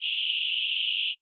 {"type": "band-pass noise", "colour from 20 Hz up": "pink", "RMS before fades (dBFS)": -28, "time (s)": [0, 1.15], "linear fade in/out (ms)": 50, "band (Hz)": [2700, 3300], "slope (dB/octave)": 96, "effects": ["noise-tail reverb RT60 0.1 s tail -22 dB re dry", "Opus 24 kbps"]}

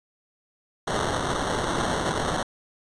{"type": "noise with sample-and-hold", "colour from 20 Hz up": "white", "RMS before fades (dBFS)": -26, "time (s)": [0.87, 2.43], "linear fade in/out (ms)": 5, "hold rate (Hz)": 2450, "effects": ["resampled to 22050 Hz"]}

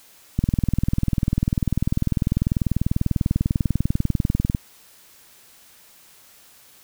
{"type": "click train", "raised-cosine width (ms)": 5, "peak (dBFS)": -7, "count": 85, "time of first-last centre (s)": [0.39, 4.548], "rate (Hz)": 20.2, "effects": ["white hiss -51 dBFS RMS until 6.83 s"]}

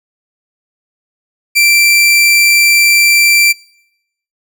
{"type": "tone", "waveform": "sawtooth", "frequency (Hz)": 2349, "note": "D7", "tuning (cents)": 0, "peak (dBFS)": -3, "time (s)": [1.55, 3.53], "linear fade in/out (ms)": 20, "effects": ["noise-tail reverb RT60 0.8 s tail -23 dB re dry"]}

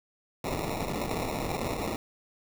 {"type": "noise with sample-and-hold", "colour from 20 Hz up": "white", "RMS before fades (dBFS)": -32, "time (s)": [0.44, 1.96], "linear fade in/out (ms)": 2, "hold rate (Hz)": 1575, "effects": []}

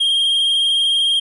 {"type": "tone with vibrato", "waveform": "triangle", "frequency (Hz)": 3213, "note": "G7", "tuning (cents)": 42, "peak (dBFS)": -12, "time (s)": [0, 1.2], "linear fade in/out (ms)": 10, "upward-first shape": "sine", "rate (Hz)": 20, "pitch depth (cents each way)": 34, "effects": ["resampled to 32000 Hz"]}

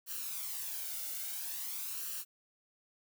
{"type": "noise with flanger", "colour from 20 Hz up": "blue", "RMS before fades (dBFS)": -40, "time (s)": [0.06, 2.25], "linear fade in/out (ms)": 50, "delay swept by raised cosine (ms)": [0.69, 1.41], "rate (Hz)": 0.49, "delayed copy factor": 0.6, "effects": []}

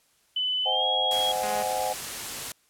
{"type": "tone with pitch glide", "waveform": "sine", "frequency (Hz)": [3007, 3298], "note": ["F#7", "G#7"], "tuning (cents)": [27, -13], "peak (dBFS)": -24, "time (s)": [0.36, 1.32], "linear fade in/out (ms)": 5, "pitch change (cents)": 160, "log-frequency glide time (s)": [0.63, 0.85]}
{"type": "chord", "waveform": "sine", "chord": "Ab dominant seventh", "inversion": "first", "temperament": "just", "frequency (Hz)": [519.1, 623, 747.5, 830.6], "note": ["C5", "Eb5", "Gb5", "Ab5"], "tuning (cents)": [-14, 2, 17, 0], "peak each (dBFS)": [-32, -34, -29, -31], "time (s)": [0.65, 1.94], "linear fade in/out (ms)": 20}
{"type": "noise", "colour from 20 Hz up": "white", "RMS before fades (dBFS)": -34, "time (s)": [1.11, 2.52], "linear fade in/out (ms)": 2}
{"type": "tone", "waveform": "5% pulse", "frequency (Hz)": 209.1, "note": "G#3", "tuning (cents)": 12, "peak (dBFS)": -22, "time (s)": [1.43, 1.63], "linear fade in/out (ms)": 5}
{"effects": ["white hiss -65 dBFS RMS until 2.69 s", "low-pass 12000 Hz 12 dB/octave"]}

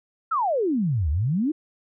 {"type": "exponential two-way sweep", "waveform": "sine", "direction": "down then up", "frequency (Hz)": [1390, 69.3, 331.4], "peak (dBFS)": -20, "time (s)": [0.31, 1.52], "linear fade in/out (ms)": 10, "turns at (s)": 1.1, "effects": []}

